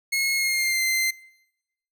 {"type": "tone with pitch glide", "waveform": "sawtooth", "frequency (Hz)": [2169, 2078], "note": ["C#7", "C7"], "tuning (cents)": [-38, -12], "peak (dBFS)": -18, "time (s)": [0.12, 1.11], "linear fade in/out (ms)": 10, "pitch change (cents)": -74, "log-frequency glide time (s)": [0.35, 0.82], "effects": ["noise-tail reverb RT60 0.9 s tail -23 dB re dry"]}